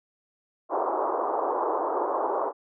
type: band-pass noise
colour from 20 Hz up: white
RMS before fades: -27 dBFS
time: 0.69-2.53 s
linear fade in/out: 50 ms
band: 330 to 1100 Hz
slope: 48 dB/octave
effects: none